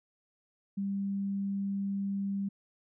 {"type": "tone", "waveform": "sine", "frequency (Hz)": 197.8, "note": "G3", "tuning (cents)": 16, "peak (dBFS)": -30, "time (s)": [0.77, 2.49], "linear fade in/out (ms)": 10, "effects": []}